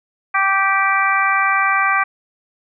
harmonic tone, 390 Hz, G4, 9 cents flat, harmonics 2 / 3 / 4 / 5 / 6, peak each -22 / -17 / -20 / -21 / -21 dBFS, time 0.34-2.04 s, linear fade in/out 10 ms, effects none

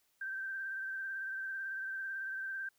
sine tone with vibrato, 1565 Hz, G6, 3 cents flat, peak -37 dBFS, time 0.21-2.69 s, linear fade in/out 5 ms, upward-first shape sine, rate 18 Hz, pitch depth 30 cents each way, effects white hiss -75 dBFS RMS until 2.78 s

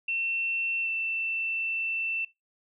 sine tone with pitch glide, 2700 to 2675 Hz, E7 to E7, +41 to +25 cents, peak -27 dBFS, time 0.08-2.25 s, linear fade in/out 5 ms, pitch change -16 cents, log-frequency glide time 0.82-0.89 s, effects noise-tail reverb RT60 0.2 s tail -21 dB re dry

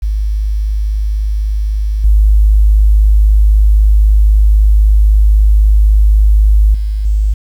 sine tone with level steps, 51.91 Hz, G#1, in tune, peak -11 / -4 / -12 / -8 dBFS, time 0.02-7.34 s, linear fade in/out 10 ms, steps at 2.04 / 6.74 / 7.05 s, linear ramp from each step 5 ms, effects 7-bit

